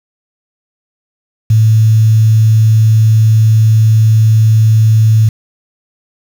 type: tone with quantisation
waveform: sine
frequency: 110 Hz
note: A2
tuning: in tune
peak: -4 dBFS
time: 1.5-5.29 s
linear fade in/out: 5 ms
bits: 5
effects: none